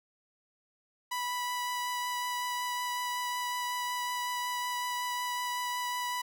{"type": "tone with vibrato", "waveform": "sawtooth", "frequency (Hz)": 985, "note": "B5", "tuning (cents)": -5, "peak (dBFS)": -28, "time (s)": [1.11, 6.22], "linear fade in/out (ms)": 10, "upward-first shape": "triangle", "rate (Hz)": 5.4, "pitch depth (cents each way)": 10, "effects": []}